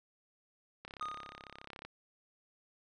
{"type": "click train", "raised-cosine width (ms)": 0.3, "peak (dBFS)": -30, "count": 35, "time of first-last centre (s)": [0.85, 1.85], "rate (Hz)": 34}
{"type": "tone with exponential decay", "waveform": "triangle", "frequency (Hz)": 1235, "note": "D#6", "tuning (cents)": -13, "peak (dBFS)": -33, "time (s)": [1.01, 1.66], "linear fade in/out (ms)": 2, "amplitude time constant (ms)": 140}
{"effects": ["resampled to 22050 Hz"]}